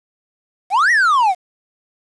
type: exponential two-way sweep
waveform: triangle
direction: up then down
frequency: 698.5 to 1975.5 to 698.5 Hz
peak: -9 dBFS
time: 0.7-1.35 s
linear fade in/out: 50 ms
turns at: 0.91 s
effects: resampled to 22050 Hz + 7-bit